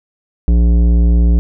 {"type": "tone with tanh clipping", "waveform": "sine", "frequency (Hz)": 58.27, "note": "A#1", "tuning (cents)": 0, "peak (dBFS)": -9, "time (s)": [0.48, 1.39], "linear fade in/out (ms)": 0, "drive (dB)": 13, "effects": []}